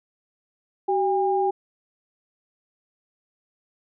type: tone pair together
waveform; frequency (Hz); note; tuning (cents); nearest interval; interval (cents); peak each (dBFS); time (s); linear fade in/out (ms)
sine; 381.3 / 806; G4 / G5; -48 / +48; octave + minor second; 1296; -22; 0.88-1.51; 10
effects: none